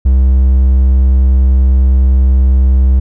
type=tone; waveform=triangle; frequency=65.1 Hz; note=C2; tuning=8 cents flat; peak=-3 dBFS; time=0.05-3 s; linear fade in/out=10 ms; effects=none